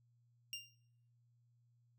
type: tone with exponential decay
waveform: 25% pulse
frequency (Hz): 2794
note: F7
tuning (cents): 0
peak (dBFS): -35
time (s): 0.53-0.75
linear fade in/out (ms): 1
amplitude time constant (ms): 46
effects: noise-tail reverb RT60 0.7 s tail -19 dB re dry + added 119 Hz sine -70 dBFS peak until 1.98 s